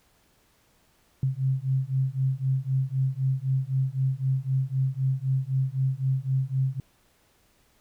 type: beating tone pair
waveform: sine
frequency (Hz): 130.81 / 134.71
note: C3 / C#3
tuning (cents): 0 / -49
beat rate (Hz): 3.9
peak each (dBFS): -26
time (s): 1.23-6.8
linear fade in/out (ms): 2
effects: pink hiss -64 dBFS RMS until 7.8 s